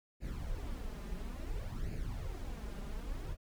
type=noise with flanger; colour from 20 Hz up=brown; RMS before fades=-40 dBFS; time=0.2-3.37 s; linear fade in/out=50 ms; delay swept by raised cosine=0.43 to 5.03 ms; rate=0.58 Hz; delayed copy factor=+0.65; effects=none